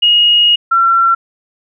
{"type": "tone pair in turn", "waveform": "sine", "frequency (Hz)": [2876, 1357.3], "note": ["F#7", "F6"], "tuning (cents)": [-50, -50], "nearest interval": "octave + minor second", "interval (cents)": 1300, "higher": "first", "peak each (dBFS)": [-6, -7], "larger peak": "first", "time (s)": [[0.02, 0.56], [0.71, 1.15]], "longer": "first", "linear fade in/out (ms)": 10, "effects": []}